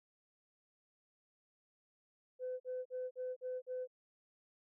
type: tone bursts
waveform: sine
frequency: 507 Hz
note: B4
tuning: 45 cents sharp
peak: -37 dBFS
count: 6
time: 2.39-3.875 s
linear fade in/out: 50 ms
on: 210 ms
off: 45 ms
effects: tanh soft clip ceiling -34 dBFS